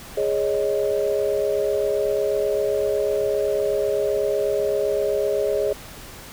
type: chord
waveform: sine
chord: Ab suspended fourth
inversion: none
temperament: equal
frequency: 415.3 / 554.4 / 622.3 Hz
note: Ab4 / Db5 / Eb5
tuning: 0 / 0 / 0 cents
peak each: -22 / -24 / -25 dBFS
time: 0.17-5.73 s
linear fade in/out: 5 ms
effects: pink hiss -40 dBFS RMS until 6.32 s